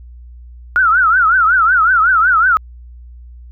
sine tone with vibrato, 1396.9 Hz, F6, in tune, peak -8 dBFS, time 0.76-2.57 s, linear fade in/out 0 ms, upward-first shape triangle, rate 5.4 Hz, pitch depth 200 cents each way, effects added 60 Hz sine -33 dBFS peak until 3.51 s

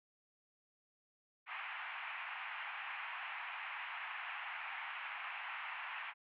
white band-pass noise, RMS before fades -45 dBFS, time 1.46-6.14 s, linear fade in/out 50 ms, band 780 to 2700 Hz, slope 48 dB/octave, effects none

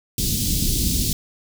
pink band-stop noise, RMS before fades -21 dBFS, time 0.18-1.13 s, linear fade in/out 2 ms, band 290 to 3800 Hz, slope 24 dB/octave, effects none

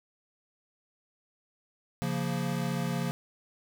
square chord, Bb minor, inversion first, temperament equal, 138.59 / 174.61 / 233.1 Hz, Db3 / F3 / Bb3, 0 / 0 / 0 cents, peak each -34 / -33 / -36 dBFS, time 2.02-3.11 s, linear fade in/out 0 ms, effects none

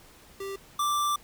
square tone pair in turn, 392 / 1174.7 Hz, G4 / D6, 0 / 0 cents, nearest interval octave + perfect fifth, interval 1900 cents, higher second, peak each -34 / -25 dBFS, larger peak second, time 0.4-0.56 / 0.79-1.16 s, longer second, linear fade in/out 5 ms, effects pink hiss -54 dBFS RMS until 1.23 s

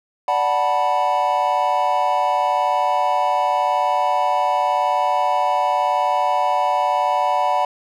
triangle chord, B minor seventh, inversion first, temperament equal with one note detuned, 587.3 / 740 / 880 / 980.9 Hz, D5 / F#5 / A5 / B5, 0 / 0 / 0 / -12 cents, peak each -22 / -18 / -21 / -19 dBFS, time 0.28-7.65 s, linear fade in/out 2 ms, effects none

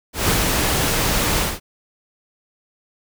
pink noise with ADSR envelope, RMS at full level -17 dBFS, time 0.13-1.6 s, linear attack 150 ms, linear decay 100 ms, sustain -2 dB, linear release 190 ms, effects none

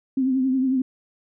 sine tone with vibrato, 261.6 Hz, C4, in tune, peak -18 dBFS, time 0.17-0.82 s, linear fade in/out 5 ms, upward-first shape triangle, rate 11 Hz, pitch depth 61 cents each way, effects none

